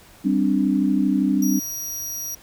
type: chord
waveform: sine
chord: G suspended fourth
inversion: none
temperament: just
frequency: 196 / 261.3 / 294 Hz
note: G3 / C4 / D4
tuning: 0 / -2 / +2 cents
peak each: -21 dBFS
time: 0.24-1.6 s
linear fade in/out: 20 ms
type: tone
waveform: sawtooth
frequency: 5750 Hz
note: F8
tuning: 50 cents sharp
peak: -25 dBFS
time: 1.42-2.35 s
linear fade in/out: 5 ms
effects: pink hiss -49 dBFS RMS until 2.42 s